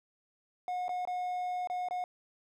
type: tone with dropouts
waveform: triangle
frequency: 724 Hz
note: F#5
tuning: 38 cents flat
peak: -30 dBFS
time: 0.68-2.04 s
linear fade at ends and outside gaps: 1 ms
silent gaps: 0.882-0.892 / 1.052-1.074 / 1.673-1.699 / 1.886-1.909 s
effects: none